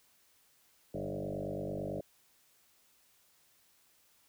sine tone with frequency modulation, 366.3 Hz, F#4, 17 cents flat, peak -35 dBFS, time 0.94-2.01 s, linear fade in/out 5 ms, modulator 49 Hz, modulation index 5.5, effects white hiss -68 dBFS RMS until 4.28 s

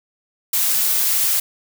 blue noise, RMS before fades -18 dBFS, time 0.53-1.4 s, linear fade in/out 5 ms, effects none

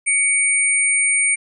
sine tone pair together, 2250 / 9000 Hz, C#7 / C#9, +25 / +25 cents, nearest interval 2 octaves, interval 2400 cents, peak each -17 / -17 dBFS, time 0.06-1.36 s, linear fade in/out 20 ms, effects none

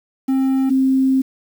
triangle / sine tone pair in turn, 265.7 / 264.5 Hz, C4 / C4, +27 / +19 cents, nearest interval unison, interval 8 cents, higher first, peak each -12 dBFS, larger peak neither, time 0.28-0.7 / 0.7-1.22 s, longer second, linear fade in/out 10 ms, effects 7-bit

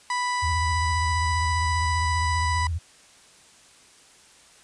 30% pulse tone, 987.8 Hz, B5, in tune, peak -21 dBFS, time 0.1-2.67 s, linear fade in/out 2 ms
sine tone with vibrato, 82.41 Hz, E2, in tune, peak -24 dBFS, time 0.42-2.79 s, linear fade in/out 20 ms, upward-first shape square, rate 15 Hz, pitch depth 97 cents each way
effects white hiss -53 dBFS RMS until 4.63 s + resampled to 22050 Hz

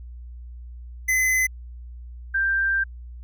square / sine tone pair in turn, 2033 / 1578 Hz, B6 / G6, +50 / +11 cents, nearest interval major third, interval 439 cents, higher first, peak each -19 dBFS, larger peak neither, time 1.08-1.47 / 2.34-2.84 s, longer second, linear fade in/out 10 ms, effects added 60 Hz sine -36 dBFS peak until 3.23 s

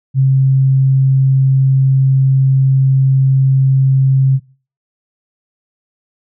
sine tone, 133.8 Hz, C3, 39 cents sharp, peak -7 dBFS, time 0.14-4.4 s, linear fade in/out 50 ms, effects noise-tail reverb RT60 0.4 s tail -22 dB re dry

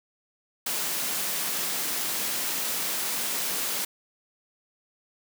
white high-pass noise, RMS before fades -29 dBFS, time 0.66-3.85 s, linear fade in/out 5 ms, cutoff 140 Hz, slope 48 dB/octave, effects none

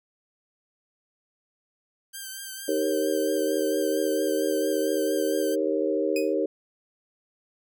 5% pulse tone with vibrato, 1568 Hz, G6, in tune, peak -25 dBFS, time 2.13-5.56 s, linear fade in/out 20 ms, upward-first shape triangle, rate 4.4 Hz, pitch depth 40 cents each way
sine chord, Eb dominant seventh, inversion none, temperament equal with one note detuned, 311.1 / 392 / 466.2 / 544.8 Hz, Eb4 / G4 / Bb4 / Db5, 0 / 0 / 0 / -30 cents, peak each -28 dBFS, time 2.68-6.46 s, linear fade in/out 5 ms
sawtooth tone with exponential decay, 2500 Hz, D#7, 8 cents sharp, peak -24 dBFS, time 6.16-6.34 s, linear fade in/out 2 ms, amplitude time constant 39 ms
effects none

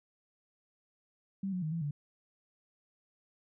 sine tone with pitch steps, 194.6 / 182 / 155.8 / 166.5 / 145.5 Hz, G3 / F#3 / D#3 / E3 / D3, -12 / -28 / +3 / +18 / -16 cents, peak -32 dBFS, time 1.43-1.91 s, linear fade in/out 5 ms, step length 96 ms, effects none

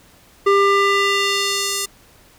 square tone with band-pass filter sweep, 398 Hz, G4, 26 cents sharp, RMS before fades -17 dBFS, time 0.46-1.86 s, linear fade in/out 10 ms, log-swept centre 890 to 8400 Hz, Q 0.97, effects pink hiss -50 dBFS RMS until 2.38 s

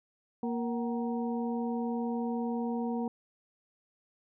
harmonic tone with a mistuned harmonic, 234.7 Hz, A#3, 12 cents sharp, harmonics 1 / 2 / 3 / 4, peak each -31 / -37 / -41 / -43 dBFS, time 0.43-3.08 s, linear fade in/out 2 ms, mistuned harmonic 3, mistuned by +110 cents, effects none

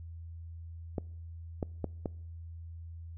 clicks, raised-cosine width 2 ms, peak -19 dBFS, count 4, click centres 0.982 / 1.628 / 1.843 / 2.058 s, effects noise-tail reverb RT60 0.7 s tail -25 dB re dry + added 83 Hz sine -42 dBFS peak until 3.17 s

